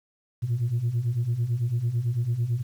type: beating tone pair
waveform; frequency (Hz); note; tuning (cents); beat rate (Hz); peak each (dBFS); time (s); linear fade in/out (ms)
sine; 113.1 / 122.1; A2 / B2; +48 / -19; 9; -27 / -23; 0.42-2.63; 20
effects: tanh soft clip ceiling -19 dBFS + 9-bit